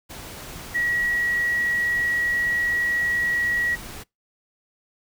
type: tone in noise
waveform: sine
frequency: 1917 Hz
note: A#6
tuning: 48 cents sharp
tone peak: -20 dBFS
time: 0.74-3.76 s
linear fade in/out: 20 ms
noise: pink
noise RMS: -38 dBFS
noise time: 0.09-4.04 s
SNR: +15 dB
effects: noise-tail reverb RT60 0.2 s tail -25 dB re dry